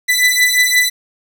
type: beating tone pair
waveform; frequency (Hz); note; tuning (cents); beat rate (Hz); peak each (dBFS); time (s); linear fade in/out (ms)
sawtooth; 1989 / 1994.7; B6 / B6; +12 / +17; 5.7; -10; 0.08-0.9; 20
effects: none